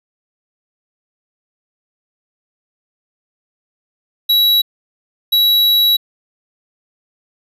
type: tone bursts at uneven times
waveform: square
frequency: 3900 Hz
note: B7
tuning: 23 cents flat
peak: -10 dBFS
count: 2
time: 4.29-4.62 / 5.32-5.97 s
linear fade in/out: 10 ms
effects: resampled to 32000 Hz